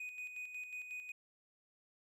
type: tone with tremolo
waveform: triangle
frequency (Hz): 2489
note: D#7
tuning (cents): 0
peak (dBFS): -40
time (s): 0-1.12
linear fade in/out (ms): 5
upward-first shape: square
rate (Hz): 5.5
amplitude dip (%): 50
effects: none